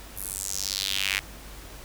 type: tone with high-pass filter sweep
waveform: sawtooth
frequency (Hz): 97.6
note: G2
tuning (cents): -7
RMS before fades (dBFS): -30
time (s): 0.16-1.2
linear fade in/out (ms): 20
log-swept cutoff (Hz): 12000 to 2100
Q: 2.8
effects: added 50 Hz sine -45 dBFS peak until 1.84 s + pink hiss -45 dBFS RMS until 1.84 s